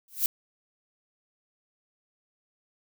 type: noise with exponential growth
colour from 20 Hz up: violet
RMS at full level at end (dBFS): -20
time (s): 0.08-0.26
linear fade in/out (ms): 1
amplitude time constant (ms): 37
effects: none